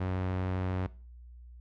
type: tone with low-pass filter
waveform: sawtooth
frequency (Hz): 92.5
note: F#2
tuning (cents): 0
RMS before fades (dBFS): -32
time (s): 0-0.87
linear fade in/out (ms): 10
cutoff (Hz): 2100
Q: 0.63
effects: noise-tail reverb RT60 0.4 s tail -20 dB re dry + added 60 Hz sine -47 dBFS peak until 1.6 s